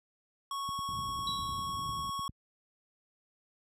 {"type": "tone", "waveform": "square", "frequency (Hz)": 1106, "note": "C#6", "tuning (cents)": -4, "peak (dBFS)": -35, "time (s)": [0.51, 2.28], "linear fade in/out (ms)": 2}
{"type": "click train", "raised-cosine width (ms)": 5, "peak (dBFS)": -31, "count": 17, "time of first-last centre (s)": [0.69, 2.293], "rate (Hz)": 9.98}
{"type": "low-pass noise", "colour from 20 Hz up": "pink", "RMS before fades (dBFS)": -44, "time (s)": [0.89, 2.09], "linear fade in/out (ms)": 10, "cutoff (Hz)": 170, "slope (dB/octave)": 12}
{"type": "tone with exponential decay", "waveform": "sine", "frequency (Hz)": 3914, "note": "B7", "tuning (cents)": -16, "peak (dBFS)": -31, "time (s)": [1.27, 1.73], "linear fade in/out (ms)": 2, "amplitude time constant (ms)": 100}
{"effects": ["high-pass 60 Hz 12 dB/octave", "low-pass 12000 Hz 12 dB/octave"]}